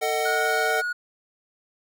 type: chord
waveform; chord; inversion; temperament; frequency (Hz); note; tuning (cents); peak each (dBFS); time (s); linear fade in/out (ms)
square; D# diminished; second; just; 448 / 622.3 / 746.7; A4 / D#5 / F#5; +31 / 0 / +16; -28 / -29 / -27; 0.01-0.82; 20
type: tone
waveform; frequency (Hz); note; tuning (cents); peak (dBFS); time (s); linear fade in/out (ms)
triangle; 1451; F#6; -34; -23; 0.25-0.93; 10
effects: none